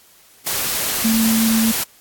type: tone in noise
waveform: sine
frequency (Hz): 224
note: A3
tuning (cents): +31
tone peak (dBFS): -14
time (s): 1.04-1.72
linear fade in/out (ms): 10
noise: white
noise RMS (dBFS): -21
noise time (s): 0.46-1.84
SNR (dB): +4
effects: white hiss -50 dBFS RMS until 2 s + AAC 64 kbps